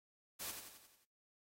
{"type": "noise with echo", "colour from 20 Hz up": "white", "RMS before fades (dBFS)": -44, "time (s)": [0.39, 0.52], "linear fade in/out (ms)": 20, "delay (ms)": 89, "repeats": 6, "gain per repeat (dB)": -5, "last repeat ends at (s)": 1.054, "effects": ["noise-tail reverb RT60 0.5 s tail -26 dB re dry", "AAC 48 kbps"]}